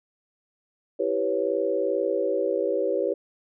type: chord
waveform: sine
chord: C# half-diminished seventh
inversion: first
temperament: equal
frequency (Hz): 329.6 / 392 / 493.9 / 554.4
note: E4 / G4 / B4 / C#5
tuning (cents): 0 / 0 / 0 / 0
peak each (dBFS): -31 / -27 / -27 / -27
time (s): 0.99-3.14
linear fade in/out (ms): 10
effects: none